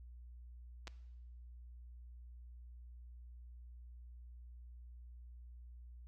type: clicks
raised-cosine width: 0.2 ms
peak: -30 dBFS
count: 2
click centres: 0.872 / 0.878 s
effects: noise-tail reverb RT60 1.0 s tail -18 dB re dry + added 60 Hz sine -51 dBFS peak until 6.07 s